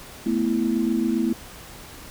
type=chord; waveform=sine; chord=A suspended second; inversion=none; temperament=just; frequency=220 / 247.5 / 330 Hz; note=A3 / B3 / E4; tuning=0 / +4 / +2 cents; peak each=-24 dBFS; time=0.26-1.33 s; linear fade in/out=5 ms; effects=pink hiss -42 dBFS RMS until 2.1 s